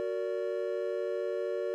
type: chord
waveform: triangle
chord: Gb augmented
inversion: none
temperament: just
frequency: 370 / 462.5 / 578.1 Hz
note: Gb4 / Bb4 / D5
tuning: 0 / -14 / -27 cents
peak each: -33 dBFS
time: 0-1.74 s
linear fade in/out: 0 ms
effects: none